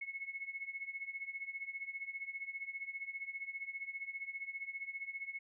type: tone with tremolo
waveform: sine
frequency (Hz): 2191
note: C#7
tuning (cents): -21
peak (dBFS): -37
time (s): 0.01-5.39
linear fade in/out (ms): 5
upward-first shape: triangle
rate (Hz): 15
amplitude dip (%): 90
effects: none